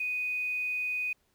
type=tone with quantisation; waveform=sine; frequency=2490 Hz; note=D#7; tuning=1 cent sharp; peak=-29 dBFS; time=0-1.13 s; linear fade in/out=5 ms; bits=9; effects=pink hiss -72 dBFS RMS until 1.34 s